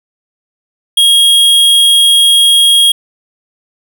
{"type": "tone", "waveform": "square", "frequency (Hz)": 3273, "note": "G#7", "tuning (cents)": -26, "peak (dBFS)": -5, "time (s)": [0.97, 2.92], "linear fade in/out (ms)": 5, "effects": []}